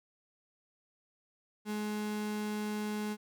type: tone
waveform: 35% pulse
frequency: 210.9 Hz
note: G#3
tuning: 27 cents sharp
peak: -32 dBFS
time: 1.65-3.17 s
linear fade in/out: 50 ms
effects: none